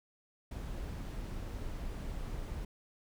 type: noise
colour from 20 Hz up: brown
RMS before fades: -40 dBFS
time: 0.51-2.65 s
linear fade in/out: 5 ms
effects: none